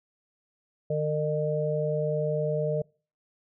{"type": "harmonic tone", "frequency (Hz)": 151.8, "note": "D#3", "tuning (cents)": -42, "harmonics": [1, 3, 4], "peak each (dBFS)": [-29, -29, -29], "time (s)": [0.9, 2.82], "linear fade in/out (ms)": 5, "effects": ["noise-tail reverb RT60 0.4 s tail -26 dB re dry"]}